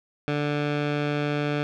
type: tone with low-pass filter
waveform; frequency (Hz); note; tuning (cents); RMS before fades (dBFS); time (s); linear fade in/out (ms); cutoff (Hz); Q
15% pulse; 146.83; D3; 0; -26; 0.28-1.63; 0; 3000; 1.3
effects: none